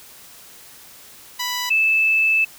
10% pulse / sine tone pair in turn, 987.8 / 2626 Hz, B5 / E7, 0 / -7 cents, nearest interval octave + perfect fourth, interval 1693 cents, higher second, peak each -14 dBFS, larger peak neither, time 1.39-1.7 / 1.7-2.45 s, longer second, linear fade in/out 10 ms, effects white hiss -44 dBFS RMS until 2.58 s

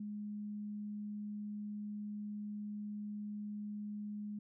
sine tone, 208.3 Hz, G#3, 5 cents sharp, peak -40 dBFS, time 0-4.39 s, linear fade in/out 5 ms, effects none

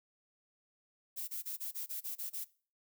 violet noise bursts, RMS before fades -40 dBFS, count 9, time 1.16-2.448 s, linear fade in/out 20 ms, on 120 ms, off 26 ms, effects noise-tail reverb RT60 0.4 s tail -20 dB re dry

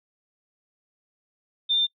sine tone, 3595 Hz, A7, 36 cents sharp, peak -19 dBFS, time 1.69-1.87 s, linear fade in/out 20 ms, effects noise-tail reverb RT60 0.1 s tail -23 dB re dry

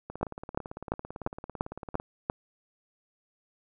two click trains, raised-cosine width 1 ms, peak -24 / -13 dBFS, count 35 / 7, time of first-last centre 0.1-1.999 / 0.23-2.299 s, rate 17.9 / 2.9 Hz, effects none

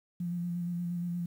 sine tone with vibrato, 174.1 Hz, F3, 5 cents flat, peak -31 dBFS, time 0.2-1.26 s, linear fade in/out 5 ms, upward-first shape square, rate 8.5 Hz, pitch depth 20 cents each way, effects 10-bit

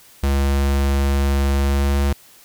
square tone with pitch glide, 69.3 to 70.02 Hz, C#2 to C#2, 0 to +18 cents, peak -16 dBFS, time 0.23-2.13 s, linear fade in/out 5 ms, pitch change +18 cents, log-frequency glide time 1.66-1.99 s, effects white hiss -48 dBFS RMS until 2.44 s

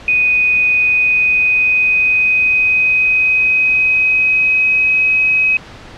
sine tone with pitch glide, 2489 to 2538 Hz, D#7 to D#7, 0 to +34 cents, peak -9 dBFS, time 0.08-5.57 s, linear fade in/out 2 ms, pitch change +34 cents, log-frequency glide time 0.75-5.03 s, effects pink hiss -35 dBFS RMS until 5.97 s + low-pass 4000 Hz 12 dB/octave

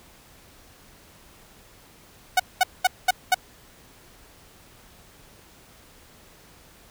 sawtooth tone bursts, 740 Hz, F#5, in tune, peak -11 dBFS, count 5, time 2.37-3.345 s, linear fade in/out 5 ms, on 27 ms, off 210 ms, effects pink hiss -52 dBFS RMS until 6.9 s

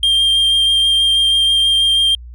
triangle tone with vibrato, 3191 Hz, G7, 30 cents sharp, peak -9 dBFS, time 0.03-2.15 s, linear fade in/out 2 ms, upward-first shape sine, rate 6.2 Hz, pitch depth 10 cents each way, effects added 60 Hz sine -31 dBFS peak until 2.34 s

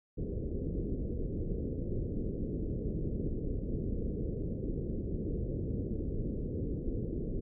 pink low-pass noise, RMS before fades -35 dBFS, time 0.17-7.41 s, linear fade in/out 20 ms, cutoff 480 Hz, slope 48 dB/octave, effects none

